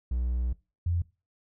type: tone pair in turn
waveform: triangle / sine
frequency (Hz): 61.1 / 86.41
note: B1 / F2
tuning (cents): -18 / -18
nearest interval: tritone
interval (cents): 600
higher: second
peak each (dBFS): -24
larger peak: neither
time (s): 0.11-0.53 / 0.86-1.02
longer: first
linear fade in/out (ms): 5
effects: noise-tail reverb RT60 0.3 s tail -21 dB re dry